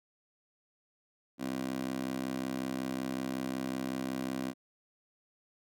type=tone with high-pass filter; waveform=15% pulse; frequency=65.41 Hz; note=C2; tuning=in tune; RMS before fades=-36 dBFS; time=1.38-4.54 s; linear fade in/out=50 ms; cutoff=270 Hz; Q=2.2; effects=none